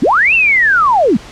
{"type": "linear two-way sweep", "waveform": "sine", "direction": "up then down", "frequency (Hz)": [175.9, 2762, 175.9], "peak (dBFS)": -7, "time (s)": [0.02, 1.17], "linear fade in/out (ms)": 5, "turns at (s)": 0.34, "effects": ["pink hiss -34 dBFS RMS until 1.31 s", "low-pass 6000 Hz 12 dB/octave"]}